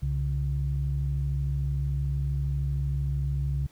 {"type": "tone pair together", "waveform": "sine", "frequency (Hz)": [66.2, 139.3], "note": ["C2", "C#3"], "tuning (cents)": [21, 9], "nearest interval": "octave + minor second", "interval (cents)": 1288, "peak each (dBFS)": -27, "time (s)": [0.02, 3.67], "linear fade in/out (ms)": 10, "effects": ["tanh soft clip ceiling -18 dBFS", "pink hiss -60 dBFS RMS until 3.71 s"]}